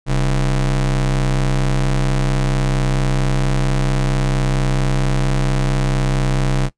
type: ring-modulated tone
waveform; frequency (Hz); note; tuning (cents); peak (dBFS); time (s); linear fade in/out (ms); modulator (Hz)
square; 82.5; E2; +2; -12; 0.06-6.7; 50; 50.3
effects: noise-tail reverb RT60 0.1 s tail -18 dB re dry + resampled to 22050 Hz